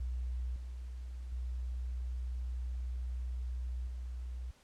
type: tone with level steps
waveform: sine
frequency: 61.74 Hz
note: B1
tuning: in tune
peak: -34 / -40 / -35 / -38 dBFS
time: 0-4.51 s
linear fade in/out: 5 ms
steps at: 0.56 / 1.32 / 3.87 s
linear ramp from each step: 2 ms
effects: pink hiss -65 dBFS RMS until 4.63 s + low-pass 9000 Hz 12 dB/octave